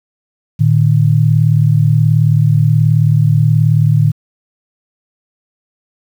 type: tone pair together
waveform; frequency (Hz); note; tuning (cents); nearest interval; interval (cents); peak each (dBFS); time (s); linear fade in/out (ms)
sine; 113 / 151.67; A2 / D#3; +47 / -44; perfect fourth; 509; -10; 0.59-4.12; 20
effects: 7-bit